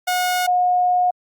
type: tone pair in turn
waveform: sawtooth / sine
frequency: 725 / 721.7 Hz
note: F#5 / F#5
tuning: -35 / -43 cents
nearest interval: unison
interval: 8 cents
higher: first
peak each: -14 dBFS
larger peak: neither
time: 0.07-0.47 / 0.47-1.11 s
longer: second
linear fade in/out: 10 ms
effects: Opus 48 kbps